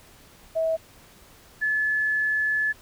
sine tone pair in turn, 647 / 1723.4 Hz, E5 / A6, -32 / -36 cents, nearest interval octave + perfect fourth, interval 1696 cents, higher second, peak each -21 dBFS, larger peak neither, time 0.55-0.77 / 1.61-2.73 s, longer second, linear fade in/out 20 ms, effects pink hiss -52 dBFS RMS until 2.81 s

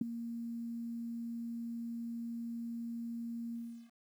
sine tone with ADSR envelope, 233.1 Hz, A#3, in tune, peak -25 dBFS, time 0.01-3.91 s, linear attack 5 ms, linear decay 10 ms, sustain -13 dB, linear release 360 ms, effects 11-bit

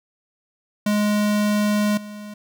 square tone with level steps, 208.6 Hz, G#3, 8 cents sharp, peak -18 / -34 dBFS, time 0.86-2.34 s, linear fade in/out 5 ms, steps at 1.97 s, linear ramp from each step 5 ms, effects none

